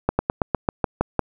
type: slowing click train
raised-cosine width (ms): 1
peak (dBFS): -4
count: 9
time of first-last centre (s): 0.09-1.193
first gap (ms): 100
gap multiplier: 1.09
effects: none